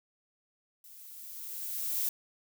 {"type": "noise with level ramp", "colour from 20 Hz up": "violet", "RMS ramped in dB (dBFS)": [-53, -30], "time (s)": [0.84, 2.09], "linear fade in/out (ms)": 2, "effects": []}